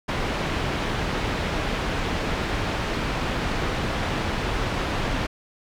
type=low-pass noise; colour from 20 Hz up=pink; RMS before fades=-26 dBFS; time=0.08-5.27 s; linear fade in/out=10 ms; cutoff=3200 Hz; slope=12 dB/octave; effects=none